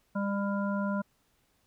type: harmonic tone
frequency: 200.2 Hz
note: G3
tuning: 37 cents sharp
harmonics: 1 / 3 / 5 / 7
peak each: -29 / -36 / -38 / -39 dBFS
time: 0.15-1.02 s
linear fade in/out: 10 ms
effects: pink hiss -71 dBFS RMS until 1.66 s